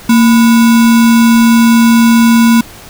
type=tone with sample-and-hold; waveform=sine; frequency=230.5 Hz; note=A#3; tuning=19 cents flat; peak=-3 dBFS; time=0.09-2.61 s; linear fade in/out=5 ms; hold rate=1225 Hz; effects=pink hiss -33 dBFS RMS until 2.89 s